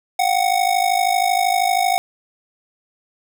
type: ring-modulated tone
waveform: square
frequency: 740 Hz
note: F#5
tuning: in tune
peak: -13 dBFS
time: 0.19-1.98 s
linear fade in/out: 0 ms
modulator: 26.4 Hz
effects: none